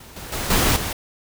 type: noise with level steps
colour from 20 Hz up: pink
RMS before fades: -43 / -35 / -26 / -18 / -26 dBFS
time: 0-0.93 s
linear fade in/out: 5 ms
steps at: 0.16 / 0.32 / 0.5 / 0.76 s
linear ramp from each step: 5 ms
effects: none